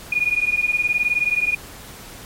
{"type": "beating tone pair", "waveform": "sine", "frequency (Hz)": [2437, 2456], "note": ["D#7", "D#7"], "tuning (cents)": [-37, -23], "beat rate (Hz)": 19, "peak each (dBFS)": -20, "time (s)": [0.12, 1.55], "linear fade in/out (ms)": 5, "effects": ["pink hiss -39 dBFS RMS until 2.25 s", "MP3 64 kbps"]}